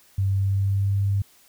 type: tone with pitch glide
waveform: sine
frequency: 97.4 to 99.33 Hz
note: G2 to G2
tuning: -11 to +23 cents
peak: -19 dBFS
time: 0.18-1.22 s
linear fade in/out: 5 ms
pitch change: +34 cents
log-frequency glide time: 0.32-1 s
effects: white hiss -56 dBFS RMS until 1.48 s